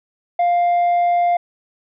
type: tone with tanh clipping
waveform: sine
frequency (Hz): 700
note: F5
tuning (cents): +4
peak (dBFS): -14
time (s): 0.39-1.37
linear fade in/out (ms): 5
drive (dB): 3
effects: none